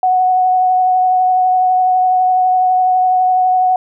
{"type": "tone with vibrato", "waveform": "sine", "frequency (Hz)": 739, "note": "F#5", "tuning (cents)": -2, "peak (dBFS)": -9, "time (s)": [0.03, 3.76], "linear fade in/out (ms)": 2, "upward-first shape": "triangle", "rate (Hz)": 12, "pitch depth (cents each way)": 16, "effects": []}